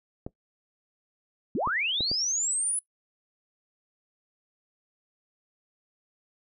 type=clicks; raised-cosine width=2 ms; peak=-21 dBFS; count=4; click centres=0.265 / 1.674 / 2.007 / 2.115 s
type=linear sweep; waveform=sine; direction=up; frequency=160 to 10110 Hz; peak=-25 dBFS; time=1.55-2.79 s; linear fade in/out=2 ms
effects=noise-tail reverb RT60 0.1 s tail -19 dB re dry